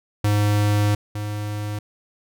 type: tone pair in turn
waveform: square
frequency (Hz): 103.83 / 104.55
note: G#2 / G#2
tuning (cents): 0 / +12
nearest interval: unison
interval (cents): 12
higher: second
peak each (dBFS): -17 / -26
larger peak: first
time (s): 0.24-0.95 / 1.15-1.79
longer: first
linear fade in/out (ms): 5
effects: none